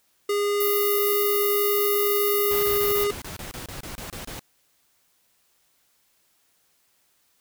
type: tone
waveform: square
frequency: 409 Hz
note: G#4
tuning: 26 cents flat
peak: -22 dBFS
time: 0.29-3.11 s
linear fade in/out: 5 ms
type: high-pass noise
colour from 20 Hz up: pink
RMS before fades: -27 dBFS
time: 0.6-3.04 s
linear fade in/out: 5 ms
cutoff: 11000 Hz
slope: 96 dB/octave
type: noise bursts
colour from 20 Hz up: pink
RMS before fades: -36 dBFS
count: 13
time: 2.51-4.394 s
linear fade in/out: 0 ms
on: 120 ms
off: 27 ms
effects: white hiss -66 dBFS RMS until 7.4 s